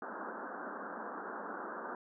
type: band-pass noise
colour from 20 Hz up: white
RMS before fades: -43 dBFS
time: 0.02-1.95 s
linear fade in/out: 2 ms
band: 190 to 1600 Hz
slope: 96 dB/octave
effects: none